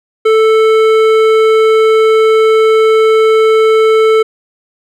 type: tone with hard clipping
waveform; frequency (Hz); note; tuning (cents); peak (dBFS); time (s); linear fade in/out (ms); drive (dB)
sine; 440; A4; 0; -7; 0.25-4.23; 10; 12
effects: none